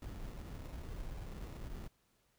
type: noise with sample-and-hold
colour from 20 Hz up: brown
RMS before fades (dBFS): -45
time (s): 0.02-1.88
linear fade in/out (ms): 2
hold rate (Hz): 1575
effects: pink hiss -75 dBFS RMS until 2.38 s